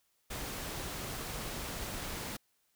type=noise; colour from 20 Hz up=pink; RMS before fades=-40 dBFS; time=0.3-2.37 s; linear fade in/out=10 ms; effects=white hiss -75 dBFS RMS until 2.75 s